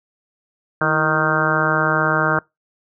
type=harmonic tone with a mistuned harmonic; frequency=155.56 Hz; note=D#3; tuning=in tune; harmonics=1 / 2 / 3 / 4 / 5 / 6 / 7 / 8 / 9 / 10; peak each=-24 / -26 / -26 / -24 / -28 / -27 / -26 / -24 / -22 / -22 dBFS; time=0.81-2.39 s; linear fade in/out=2 ms; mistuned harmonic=2; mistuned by=+67 cents; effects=noise-tail reverb RT60 0.2 s tail -25 dB re dry